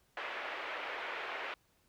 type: band-pass noise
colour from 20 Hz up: white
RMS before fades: -41 dBFS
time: 0.17-1.54 s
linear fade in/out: 2 ms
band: 390 to 2500 Hz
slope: 24 dB/octave
effects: pink hiss -72 dBFS RMS until 1.88 s